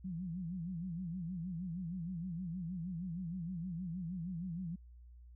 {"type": "tone with vibrato", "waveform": "sine", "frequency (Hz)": 175.1, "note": "F3", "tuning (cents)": 5, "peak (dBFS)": -38, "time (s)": [0.04, 4.76], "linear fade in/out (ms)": 10, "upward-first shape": "sine", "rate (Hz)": 6.4, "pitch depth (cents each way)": 140, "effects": ["added 60 Hz sine -53 dBFS peak until 5.35 s"]}